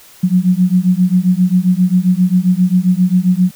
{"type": "beating tone pair", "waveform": "sine", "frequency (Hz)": [178.5, 186], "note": ["F3", "F#3"], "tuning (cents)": [38, 9], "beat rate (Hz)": 7.5, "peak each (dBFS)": [-12, -12], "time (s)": [0.23, 3.51], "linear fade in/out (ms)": 10, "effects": ["white hiss -42 dBFS RMS until 3.55 s"]}